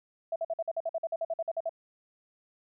sine tone bursts, 659.3 Hz, E5, in tune, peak -28 dBFS, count 16, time 0.32-1.694 s, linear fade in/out 5 ms, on 39 ms, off 50 ms, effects none

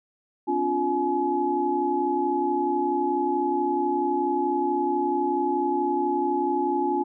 sine tone cluster, 256.4 / 288.2 / 352.7 / 848 Hz, C4 / D4 / F4 / G#5, -35 / -33 / +17 / +36 cents, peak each -33 / -28 / -26 / -25 dBFS, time 0.47-7.04 s, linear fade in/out 20 ms, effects none

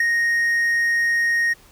triangle tone with ADSR envelope, 1864.7 Hz, A#6, in tune, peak -11 dBFS, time 0-1.54 s, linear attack 5 ms, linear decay 6 ms, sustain -4 dB, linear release 17 ms, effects pink hiss -51 dBFS RMS until 1.71 s

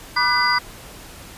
sine tone cluster, 975 / 1192 / 1495 / 2007 / 4801 Hz, B5 / D6 / F#6 / B6 / D8, -23 / +25 / +17 / +27 / +37 cents, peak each -22 dBFS, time 0.16-0.59 s, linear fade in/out 10 ms, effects pink hiss -40 dBFS RMS until 1.37 s + resampled to 32000 Hz

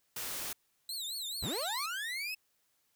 white noise, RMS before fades -39 dBFS, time 0.16-0.53 s, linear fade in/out 5 ms
sawtooth tone with vibrato, 3970 Hz, B7, 8 cents sharp, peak -34 dBFS, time 0.89-1.86 s, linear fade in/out 2 ms, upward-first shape triangle, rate 4.6 Hz, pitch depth 210 cents each way
30% pulse linear sweep, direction up, 35 to 2637 Hz, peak -33 dBFS, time 1.42-2.35 s, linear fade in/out 10 ms
effects white hiss -75 dBFS RMS until 2.95 s

